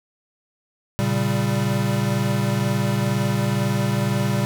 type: chord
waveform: square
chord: G diminished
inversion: first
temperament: equal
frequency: 116.54 / 138.59 / 196 Hz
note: Bb2 / Db3 / G3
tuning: 0 / 0 / 0 cents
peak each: -24 / -25 / -24 dBFS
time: 0.99-4.45 s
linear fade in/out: 0 ms
effects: none